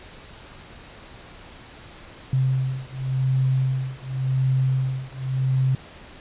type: beating tone pair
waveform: sine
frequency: 130.81 / 131.71 Hz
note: C3 / C3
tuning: 0 / +12 cents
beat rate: 0.9 Hz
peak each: -23 dBFS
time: 2.33-5.75 s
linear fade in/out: 2 ms
effects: pink hiss -44 dBFS RMS until 6.2 s + resampled to 8000 Hz